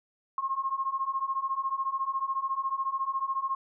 sine beating tone pair, 1066 / 1080 Hz, C6 / C#6, +32 / -45 cents, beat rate 14 Hz, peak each -32 / -30 dBFS, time 0.38-3.55 s, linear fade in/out 2 ms, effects none

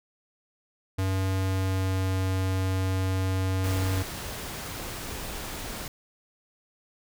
square tone with pitch glide, 95.1 to 94.33 Hz, F#2 to F#2, +48 to +34 cents, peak -25 dBFS, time 0.98-4.03 s, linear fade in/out 10 ms, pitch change -14 cents, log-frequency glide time 1.3-2.15 s
pink noise, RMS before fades -36 dBFS, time 3.64-5.88 s, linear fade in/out 2 ms
effects none

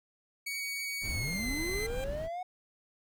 sawtooth tone with pitch glide, 2248 to 2050 Hz, C#7 to C7, +24 to -36 cents, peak -31 dBFS, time 0.46-1.87 s, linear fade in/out 10 ms, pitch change -160 cents, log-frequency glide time 1.07-1.49 s
brown noise, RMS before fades -39 dBFS, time 1.01-2.29 s, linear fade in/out 50 ms
triangle linear sweep, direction up, 52.4 to 741 Hz, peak -33 dBFS, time 1.09-2.43 s, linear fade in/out 5 ms
15% pulse tone with exponential growth, 795 Hz, G5, 24 cents sharp, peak -33 dBFS, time 1.3-2.04 s, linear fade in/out 0 ms, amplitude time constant 160 ms
effects none

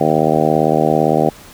harmonic tone, 77.7 Hz, D#2, 2 cents flat, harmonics 2 / 3 / 4 / 5 / 6 / 7 / 8 / 9 / 10, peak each -20 / -20 / -20 / -20 / -20 / -20 / -20 / -20 / -20 dBFS, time 0-1.3 s, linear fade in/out 10 ms, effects pink hiss -40 dBFS RMS until 1.53 s

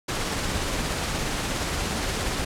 pink noise with tremolo, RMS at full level -26 dBFS, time 0.08-2.45 s, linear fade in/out 10 ms, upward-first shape triangle, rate 17 Hz, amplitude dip 25%, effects low-pass 9000 Hz 12 dB/octave

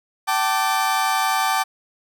35% pulse chord, G suspended second, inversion none, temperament equal with one note detuned, 768.7 / 880 / 1174.7 Hz, G5 / A5 / D6, -34 / 0 / 0 cents, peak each -21 dBFS, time 0.27-1.64 s, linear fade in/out 20 ms, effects none

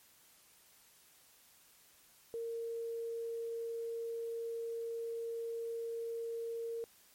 sine tone, 461.2 Hz, A#4, 19 cents flat, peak -37 dBFS, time 2.34-6.84 s, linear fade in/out 0 ms, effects white hiss -64 dBFS RMS until 7.14 s + MP3 64 kbps

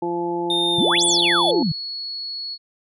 harmonic tone, 172.6 Hz, F3, 20 cents flat, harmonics 1 / 2 / 3 / 4 / 5, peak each -34 / -23 / -34 / -35 / -27 dBFS, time 0.02-1.63 s, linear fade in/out 5 ms
triangle tone with pitch glide, 3641 to 3437 Hz, A#7 to A7, -41 to -41 cents, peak -18 dBFS, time 0.5-1.51 s, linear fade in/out 2 ms, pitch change -100 cents, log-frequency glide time 0.73-0.92 s
sine exponential two-way sweep, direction up then down, 138.59 to 9956 to 138.59 Hz, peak -18 dBFS, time 0.78-1.72 s, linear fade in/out 5 ms, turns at 1.05 s
sine tone, 4367 Hz, C#8, 27 cents flat, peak -27 dBFS, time 1.06-2.58 s, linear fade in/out 50 ms
effects none

